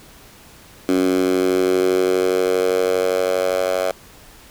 10% pulse tone with high-pass filter sweep, 92.5 Hz, F#2, in tune, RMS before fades -18 dBFS, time 0.89-3.91 s, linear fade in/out 0 ms, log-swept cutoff 290 to 610 Hz, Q 4, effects pink hiss -45 dBFS RMS until 4.5 s

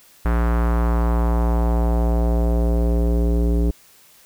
square tone with low-pass filter sweep, 58.27 Hz, A#1, in tune, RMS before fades -18 dBFS, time 0.25-3.71 s, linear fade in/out 5 ms, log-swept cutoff 1500 to 380 Hz, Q 1.8, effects white hiss -51 dBFS RMS until 4.25 s

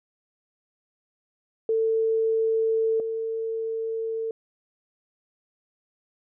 sine tone pair in turn, 446.6 / 449 Hz, A4 / A4, +26 / +35 cents, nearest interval unison, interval 9 cents, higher second, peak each -20 / -26 dBFS, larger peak first, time 1.69-3 / 3-4.31 s, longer neither, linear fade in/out 2 ms, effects none

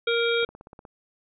harmonic tone, 467.3 Hz, A#4, 4 cents sharp, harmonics 1 / 3 / 5 / 7 / 8, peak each -23 / -28 / -30 / -31 / -32 dBFS, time 0.07-0.45 s, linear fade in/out 5 ms
click train, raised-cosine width 1 ms, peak -30 dBFS, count 8, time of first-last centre 0.43-0.852 s, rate 16.6 Hz
effects none

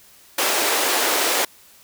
pink high-pass noise, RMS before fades -20 dBFS, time 0.38-1.45 s, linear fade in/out 5 ms, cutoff 370 Hz, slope 24 dB/octave, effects white hiss -50 dBFS RMS until 1.83 s

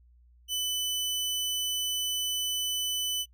sawtooth tone, 3000 Hz, F#7, 23 cents sharp, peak -25 dBFS, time 0.48-3.26 s, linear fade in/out 50 ms, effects noise-tail reverb RT60 0.1 s tail -24 dB re dry + added 60 Hz sine -56 dBFS peak until 3.33 s

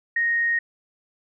sine tone, 1864.7 Hz, A#6, in tune, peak -19 dBFS, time 0.16-0.59 s, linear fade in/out 5 ms, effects none

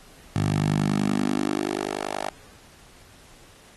10% pulse tone with high-pass filter sweep, 50.4 Hz, G1, 49 cents sharp, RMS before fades -25 dBFS, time 0.36-2.29 s, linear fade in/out 0 ms, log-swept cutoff 110 to 600 Hz, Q 2.7, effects pink hiss -51 dBFS RMS until 3.76 s + AAC 32 kbps

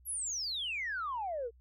sine exponential sweep, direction down, 11910 to 438.1 Hz, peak -33 dBFS, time 0.05-1.51 s, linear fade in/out 50 ms, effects tanh soft clip ceiling -29 dBFS + added 62 Hz sine -58 dBFS peak until 1.6 s

